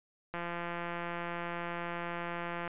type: click train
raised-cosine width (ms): 0.5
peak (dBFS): -23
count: 403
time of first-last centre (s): 0.34-2.677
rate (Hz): 172
effects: resampled to 8000 Hz